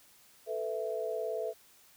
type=chord; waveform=sine; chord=A suspended second; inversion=none; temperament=equal with one note detuned; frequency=440 / 498.2 / 659.3 Hz; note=A4 / B4 / E5; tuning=0 / +15 / 0 cents; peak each=-36 / -38 / -36 dBFS; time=0.46-1.54 s; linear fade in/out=50 ms; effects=white hiss -61 dBFS RMS until 1.96 s